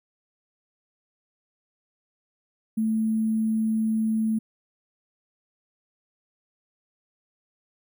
sine tone with sample-and-hold, 220 Hz, A3, in tune, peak -21 dBFS, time 2.77-4.39 s, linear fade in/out 10 ms, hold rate 11025 Hz, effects none

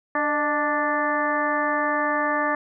harmonic tone with a mistuned harmonic, 293.7 Hz, D4, in tune, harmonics 1 / 2 / 3 / 4 / 5 / 6 / 7, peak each -29 / -27 / -28 / -26 / -36 / -26 / -38 dBFS, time 0.15-2.55 s, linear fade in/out 2 ms, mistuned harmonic 2, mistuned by +49 cents, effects none

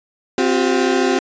35% pulse chord, C suspended fourth, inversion none, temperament equal with one note detuned, 261.6 / 357.6 / 392 Hz, C4 / F4 / G4, 0 / +41 / 0 cents, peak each -17 dBFS, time 0.38-1.19 s, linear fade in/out 2 ms, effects resampled to 16000 Hz

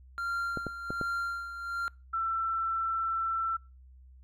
triangle tone with tremolo, 1385 Hz, F6, 15 cents flat, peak -27 dBFS, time 0.18-1.88 s, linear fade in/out 0 ms, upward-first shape sine, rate 1.3 Hz, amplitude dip 65%
clicks, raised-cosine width 2 ms, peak -21 dBFS, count 4, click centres 0.573 / 0.667 / 0.905 / 1.013 s
sine tone, 1339 Hz, E6, 27 cents sharp, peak -28 dBFS, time 2.13-3.57 s, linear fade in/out 10 ms
effects noise-tail reverb RT60 0.3 s tail -25 dB re dry + added 64 Hz sine -51 dBFS peak until 4.23 s

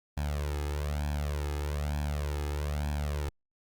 sawtooth tone with flanger, 73.42 Hz, D2, in tune, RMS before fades -32 dBFS, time 0.17-3.29 s, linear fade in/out 0 ms, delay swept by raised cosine 1.2 to 2.4 ms, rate 1.1 Hz, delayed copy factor +0.85, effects Opus 48 kbps

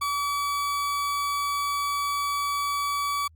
40% pulse tone, 1144 Hz, D6, 46 cents flat, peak -24 dBFS, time 0.01-3.28 s, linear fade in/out 10 ms, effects added 80 Hz sine -52 dBFS peak until 3.35 s + Opus 48 kbps

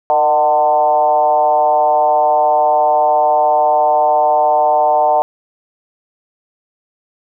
sine tone with frequency modulation, 750 Hz, F#5, 23 cents sharp, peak -9 dBFS, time 0.1-5.22 s, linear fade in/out 0 ms, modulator 143 Hz, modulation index 1.2, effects none

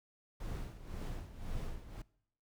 brown noise with tremolo, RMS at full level -39 dBFS, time 0.4-2.02 s, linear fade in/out 5 ms, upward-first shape sine, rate 1.9 Hz, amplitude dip 75%, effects noise-tail reverb RT60 0.7 s tail -22 dB re dry

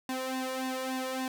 sawtooth tone with flanger, 259.8 Hz, C4, 12 cents flat, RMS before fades -34 dBFS, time 0.09-1.28 s, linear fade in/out 2 ms, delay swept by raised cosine 1.1 to 1.76 ms, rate 3.5 Hz, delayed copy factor +0.9, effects none

